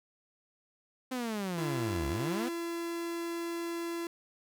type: linear two-way sweep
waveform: sawtooth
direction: down then up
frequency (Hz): 261.6 to 65.41 to 261.6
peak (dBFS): -29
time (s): 1.11-2.49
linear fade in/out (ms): 10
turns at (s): 2.08
type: tone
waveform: 45% pulse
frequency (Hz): 338.6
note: E4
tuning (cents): +46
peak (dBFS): -34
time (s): 1.58-4.07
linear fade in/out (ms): 2
effects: none